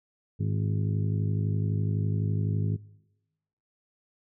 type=harmonic tone with a mistuned harmonic; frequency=51.91 Hz; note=G#1; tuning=in tune; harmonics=2 / 3 / 4 / 5 / 6 / 7 / 8; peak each=-27 / -30 / -38 / -40 / -47 / -47 / -44 dBFS; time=0.39-2.77 s; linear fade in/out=20 ms; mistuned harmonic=6; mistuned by=+75 cents; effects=noise-tail reverb RT60 1.0 s tail -22 dB re dry